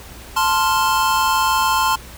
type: chord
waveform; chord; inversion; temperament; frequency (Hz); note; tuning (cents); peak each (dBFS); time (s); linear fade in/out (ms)
square; F major; first; equal; 880 / 1046.5 / 1396.9; A5 / C6 / F6; 0 / 0 / 0; -20 / -18 / -24; 0.36-1.96; 10
effects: added 60 Hz sine -39 dBFS peak until 2.17 s + pink hiss -39 dBFS RMS until 2.17 s